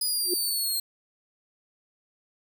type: linear sweep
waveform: 15% pulse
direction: down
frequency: 4978 to 4186 Hz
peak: -19 dBFS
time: 0.01-0.8 s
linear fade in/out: 5 ms
type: tone with exponential growth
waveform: sine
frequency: 357.4 Hz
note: F4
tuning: 40 cents sharp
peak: -22 dBFS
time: 0.22-0.34 s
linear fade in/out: 5 ms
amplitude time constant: 24 ms
effects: none